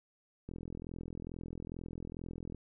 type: click train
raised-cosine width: 3 ms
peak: -30 dBFS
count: 88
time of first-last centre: 0.49-2.547 s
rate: 42.3 Hz
effects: none